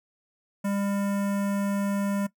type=tone with notch filter; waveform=square; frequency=200 Hz; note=G3; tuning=35 cents sharp; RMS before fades=-27 dBFS; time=0.64-2.27 s; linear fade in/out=10 ms; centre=3900 Hz; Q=0.75; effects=noise-tail reverb RT60 0.1 s tail -18 dB re dry